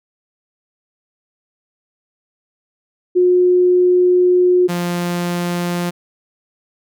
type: tone pair in turn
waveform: sine / sawtooth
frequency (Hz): 360.5 / 175.02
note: F#4 / F3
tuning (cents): -45 / +4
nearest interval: octave + minor second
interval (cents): 1251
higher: first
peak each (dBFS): -9 / -14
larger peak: first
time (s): 3.15-4.68 / 4.68-5.91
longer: first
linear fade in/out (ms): 20
effects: none